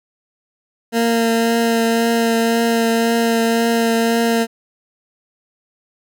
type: tone with vibrato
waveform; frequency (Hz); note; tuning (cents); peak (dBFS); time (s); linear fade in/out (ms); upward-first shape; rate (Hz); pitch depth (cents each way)
20% pulse; 230; A#3; -23; -9; 0.92-4.47; 50; triangle; 1.9; 15
effects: none